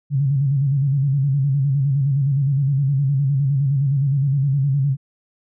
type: tone with vibrato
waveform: sine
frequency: 138.4 Hz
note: C#3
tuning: 2 cents flat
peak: -15 dBFS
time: 0.1-4.97 s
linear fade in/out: 50 ms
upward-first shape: square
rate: 9.7 Hz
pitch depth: 70 cents each way
effects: none